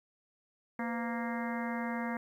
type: harmonic tone with a mistuned harmonic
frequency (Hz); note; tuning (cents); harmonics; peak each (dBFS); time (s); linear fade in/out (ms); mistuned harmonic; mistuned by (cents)
233.1; A#3; 0; 1 / 2 / 3 / 4 / 5 / 6 / 7 / 8 / 9; -35 / -43 / -43 / -42 / -46 / -49 / -45 / -46 / -46; 0.79-2.17; 2; 2; +140
effects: 11-bit